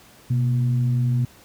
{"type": "tone with frequency modulation", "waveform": "sine", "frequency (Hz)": 125.1, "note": "B2", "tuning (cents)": 23, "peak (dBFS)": -17, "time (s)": [0.3, 1.25], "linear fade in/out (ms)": 5, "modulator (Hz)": 112, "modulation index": 0.48, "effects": ["pink hiss -50 dBFS RMS until 1.44 s", "high-pass 60 Hz 12 dB/octave"]}